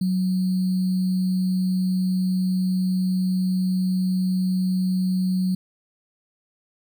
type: tone with sample-and-hold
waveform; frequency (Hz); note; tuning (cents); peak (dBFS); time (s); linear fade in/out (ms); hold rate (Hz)
sine; 185; F#3; 0; -19; 0.01-5.55; 5; 4410
effects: none